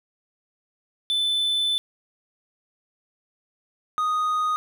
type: tone pair in turn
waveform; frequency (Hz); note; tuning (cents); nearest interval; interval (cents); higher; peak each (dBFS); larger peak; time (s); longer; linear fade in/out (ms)
triangle; 3515 / 1242.7; A7 / D#6; -2 / -3; octave + tritone; 1801; first; -19 / -19; neither; 1.1-1.78 / 3.98-4.56; first; 0
effects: none